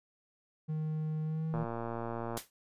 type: tone with pitch glide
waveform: triangle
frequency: 155.56 to 159.84 Hz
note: D#3 to D#3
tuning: 0 to +47 cents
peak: -30 dBFS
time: 0.68-1.65 s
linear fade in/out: 20 ms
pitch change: +47 cents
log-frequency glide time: 1.23-1.47 s
type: click train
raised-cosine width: 1 ms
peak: -24 dBFS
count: 98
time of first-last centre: 1.54-2.376 s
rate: 116 Hz
type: noise with exponential decay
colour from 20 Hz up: white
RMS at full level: -35 dBFS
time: 2.37-2.5 s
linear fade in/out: 1 ms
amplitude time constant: 28 ms
effects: resampled to 32000 Hz